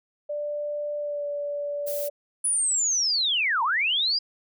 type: tone with pitch glide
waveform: sine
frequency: 589 to 578.9 Hz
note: D5 to D5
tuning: +5 to -25 cents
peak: -27 dBFS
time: 0.29-2.1 s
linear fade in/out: 10 ms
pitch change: -30 cents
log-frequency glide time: 0.98-1.26 s
type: noise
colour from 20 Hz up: violet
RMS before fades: -34 dBFS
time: 1.86-2.09 s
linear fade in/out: 20 ms
type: linear two-way sweep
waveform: sine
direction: down then up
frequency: 10030 to 880 to 4967 Hz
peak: -21 dBFS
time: 2.44-4.19 s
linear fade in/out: 10 ms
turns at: 3.63 s
effects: none